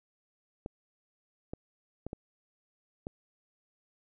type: clicks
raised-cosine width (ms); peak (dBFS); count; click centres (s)
2; -24; 5; 0.661 / 1.535 / 2.066 / 2.131 / 3.069
effects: none